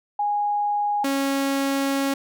sine / sawtooth tone pair in turn, 825 / 274.8 Hz, G#5 / C#4, -12 / -15 cents, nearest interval octave + perfect fifth, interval 1903 cents, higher first, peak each -20 / -17 dBFS, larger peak second, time 0.19-1.04 / 1.04-2.14 s, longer second, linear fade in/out 5 ms, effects none

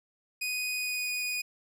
sawtooth tone with pitch glide, 2489 to 2473 Hz, D#7 to D#7, 0 to -11 cents, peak -27 dBFS, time 0.41-1.42 s, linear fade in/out 10 ms, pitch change -11 cents, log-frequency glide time 0.73-1.05 s, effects none

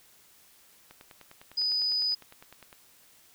click train, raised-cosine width 0.3 ms, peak -32 dBFS, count 19, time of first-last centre 0.91-2.728 s, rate 9.9 Hz
sine tone, 4978 Hz, D#8, in tune, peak -25 dBFS, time 1.57-2.15 s, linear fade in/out 10 ms
effects white hiss -59 dBFS RMS until 3.34 s

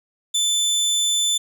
25% pulse tone, 3520 Hz, A7, in tune, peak -14 dBFS, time 0.34-1.38 s, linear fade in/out 10 ms, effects none

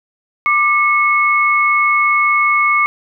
sine tone pair together, 1184 / 2189 Hz, D6 / C#7, +14 / -22 cents, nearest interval major seventh, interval 1064 cents, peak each -13 dBFS, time 0.46-2.86 s, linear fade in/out 0 ms, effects none

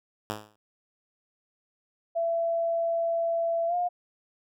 5% pulse tone with exponential decay, 106.1 Hz, G#2, 38 cents sharp, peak -17 dBFS, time 0.3-0.56 s, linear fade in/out 0 ms, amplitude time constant 56 ms
sine tone with pitch glide, 670 to 709.8 Hz, E5 to F5, +28 to +28 cents, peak -24 dBFS, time 2.15-3.89 s, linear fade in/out 20 ms, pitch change +100 cents, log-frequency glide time 3.67-3.75 s
effects none

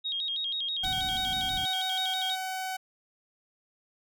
sine tone with vibrato, 3492 Hz, A7, 14 cents flat, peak -29 dBFS, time 0.04-2.36 s, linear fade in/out 20 ms, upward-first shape square, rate 6.2 Hz, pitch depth 130 cents each way
sawtooth tone, 753 Hz, F#5, 30 cents sharp, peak -28 dBFS, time 0.83-2.77 s, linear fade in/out 10 ms
pink low-pass noise, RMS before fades -41 dBFS, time 0.83-1.66 s, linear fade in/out 10 ms, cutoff 300 Hz, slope 48 dB/octave
effects none

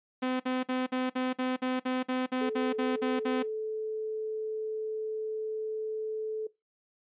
sawtooth tone bursts, 255.7 Hz, C4, 40 cents flat, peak -24 dBFS, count 14, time 0.22-3.429 s, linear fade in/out 10 ms, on 180 ms, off 53 ms
sine tone, 435.1 Hz, A4, 19 cents flat, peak -31 dBFS, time 2.41-6.47 s, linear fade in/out 5 ms
effects noise-tail reverb RT60 0.2 s tail -20 dB re dry + resampled to 8000 Hz

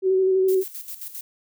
sine tone with vibrato, 378 Hz, F#4, 37 cents sharp, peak -16 dBFS, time 0.02-0.64 s, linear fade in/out 50 ms, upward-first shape square, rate 12 Hz, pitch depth 16 cents each way
violet noise with tremolo, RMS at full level -34 dBFS, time 0.48-1.21 s, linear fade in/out 5 ms, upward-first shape square, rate 7.5 Hz, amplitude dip 65%
effects none

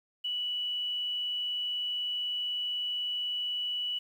sine tone with quantisation, 2952 Hz, F#7, 5 cents flat, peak -30 dBFS, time 0.24-3.99 s, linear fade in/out 10 ms, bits 10, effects none

